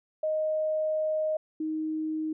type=tone pair in turn; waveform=sine; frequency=622.3 / 312.9 Hz; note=D#5 / D#4; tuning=0 / +10 cents; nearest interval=octave; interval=1190 cents; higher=first; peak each=-25 / -28 dBFS; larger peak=first; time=0.23-1.37 / 1.6-2.33 s; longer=first; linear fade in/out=5 ms; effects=none